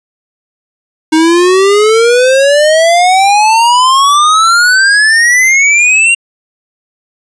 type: exponential sweep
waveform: square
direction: up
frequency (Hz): 311.5 to 2794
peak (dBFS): -5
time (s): 1.12-6.15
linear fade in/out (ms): 10
effects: resampled to 22050 Hz